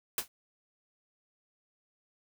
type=noise with exponential decay; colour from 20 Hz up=white; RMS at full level=-26 dBFS; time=0.18-0.28 s; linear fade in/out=2 ms; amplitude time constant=20 ms; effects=none